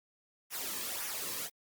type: noise with flanger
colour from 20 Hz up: white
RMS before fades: -38 dBFS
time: 0.5-1.5 s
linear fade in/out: 50 ms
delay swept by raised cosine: 0.23 to 1.43 ms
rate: 1.8 Hz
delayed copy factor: -0.6
effects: Opus 48 kbps